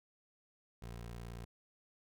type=tone; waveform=20% pulse; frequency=58.27 Hz; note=A#1; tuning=in tune; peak=-40 dBFS; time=0.82-1.45 s; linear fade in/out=5 ms; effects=none